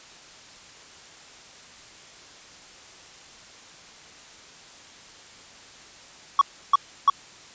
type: tone bursts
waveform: triangle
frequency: 1120 Hz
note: C#6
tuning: 18 cents sharp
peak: -10 dBFS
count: 3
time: 6.39-7.099 s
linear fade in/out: 2 ms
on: 23 ms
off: 320 ms
effects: white hiss -47 dBFS RMS until 7.54 s + resampled to 16000 Hz